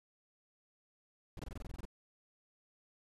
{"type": "noise bursts", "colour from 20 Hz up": "brown", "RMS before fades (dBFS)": -43, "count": 11, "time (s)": [1.37, 1.853], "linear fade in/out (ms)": 2, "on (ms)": 23, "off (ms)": 23, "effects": ["resampled to 32000 Hz"]}